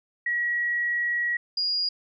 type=tone pair in turn; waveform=sine; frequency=1915 / 4859 Hz; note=A#6 / D#8; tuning=+46 / -42 cents; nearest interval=octave + major third; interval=1612 cents; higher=second; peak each=-23 dBFS; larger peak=neither; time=0.26-1.37 / 1.57-1.89 s; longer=first; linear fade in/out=5 ms; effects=none